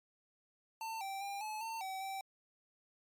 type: tone with pitch steps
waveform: square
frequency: 896 / 780 / 799 / 860 / 902 / 764 / 775 Hz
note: A5 / G5 / G5 / A5 / A5 / G5 / G5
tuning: +31 / -9 / +33 / -40 / +43 / -45 / -20 cents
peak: -40 dBFS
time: 0.81-2.21 s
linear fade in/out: 2 ms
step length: 200 ms
effects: MP3 96 kbps